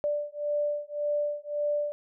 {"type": "beating tone pair", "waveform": "sine", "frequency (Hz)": [587.3, 589.1], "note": ["D5", "D5"], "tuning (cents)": [0, 5], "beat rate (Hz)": 1.8, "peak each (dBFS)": -30, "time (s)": [0.04, 1.92], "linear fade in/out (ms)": 0, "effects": []}